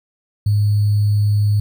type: tone with sample-and-hold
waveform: sine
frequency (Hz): 103.7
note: G#2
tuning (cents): -2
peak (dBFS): -12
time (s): 0.46-1.6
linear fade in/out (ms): 5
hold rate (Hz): 4410
effects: none